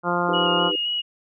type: harmonic tone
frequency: 175.1 Hz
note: F3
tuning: 5 cents sharp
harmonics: 1 / 2 / 3 / 4 / 5 / 6 / 7 / 8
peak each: -28 / -28 / -28 / -28 / -28 / -28 / -28 / -28 dBFS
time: 0.03-0.72 s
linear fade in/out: 50 ms
type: chord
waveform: sine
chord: Eb augmented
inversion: none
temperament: equal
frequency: 311.1 / 392 / 493.9 Hz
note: Eb4 / G4 / B4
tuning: 0 / 0 / 0 cents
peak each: -30 dBFS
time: 0.28-0.76 s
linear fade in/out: 5 ms
type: tone with vibrato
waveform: sine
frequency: 2887 Hz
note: F#7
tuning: 43 cents flat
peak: -22 dBFS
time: 0.33-1.02 s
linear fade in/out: 20 ms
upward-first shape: square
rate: 3.8 Hz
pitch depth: 15 cents each way
effects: none